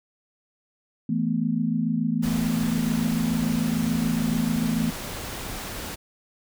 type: chord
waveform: sine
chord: E suspended fourth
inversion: none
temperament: equal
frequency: 164.81 / 220 / 246.9 Hz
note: E3 / A3 / B3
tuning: 0 / 0 / 0 cents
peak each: -27 / -25 / -26 dBFS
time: 1.09-4.91 s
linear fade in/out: 5 ms
type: noise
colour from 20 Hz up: pink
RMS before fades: -34 dBFS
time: 2.22-5.96 s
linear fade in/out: 20 ms
effects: none